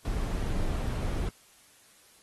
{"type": "noise", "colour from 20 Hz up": "brown", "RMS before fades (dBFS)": -30, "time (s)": [0.05, 1.29], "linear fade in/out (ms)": 2, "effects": ["white hiss -59 dBFS RMS until 2.22 s", "AAC 32 kbps"]}